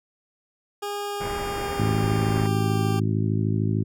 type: tone with pitch glide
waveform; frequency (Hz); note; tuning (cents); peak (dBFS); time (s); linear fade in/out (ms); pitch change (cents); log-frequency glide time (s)
20% pulse; 408.3 to 393.7; G#4 to G4; -29 to +8; -23; 0.82-3; 10; -63; 1.04-2.77
type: low-pass noise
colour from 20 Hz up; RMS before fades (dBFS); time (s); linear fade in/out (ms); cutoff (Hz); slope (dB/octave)
pink; -33; 1.2-2.47; 10; 2500; 96
type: harmonic tone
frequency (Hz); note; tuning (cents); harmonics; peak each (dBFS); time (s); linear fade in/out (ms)
53.3; G#1; +46; 2 / 3 / 4 / 5 / 6 / 7; -23 / -27 / -29 / -31 / -33 / -34; 1.78-3.84; 20
effects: none